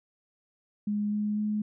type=tone with pitch steps; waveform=sine; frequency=207.7 / 209.5 / 211.3 Hz; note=G#3 / G#3 / G#3; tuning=0 / +15 / +30 cents; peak=-26 dBFS; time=0.87-1.62 s; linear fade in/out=5 ms; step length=250 ms; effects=none